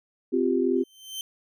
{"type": "chord", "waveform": "sine", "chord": "C suspended fourth", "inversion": "none", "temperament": "equal with one note detuned", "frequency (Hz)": [259.7, 349.2, 392], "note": ["C4", "F4", "G4"], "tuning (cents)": [-13, 0, 0], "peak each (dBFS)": -25, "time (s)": [0.32, 0.84], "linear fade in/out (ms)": 20}
{"type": "tone with exponential growth", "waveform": "sawtooth", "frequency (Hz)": 3101, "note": "G7", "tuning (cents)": -19, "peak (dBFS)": -26, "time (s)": [0.76, 1.21], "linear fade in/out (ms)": 1, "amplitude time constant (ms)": 97}
{"effects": []}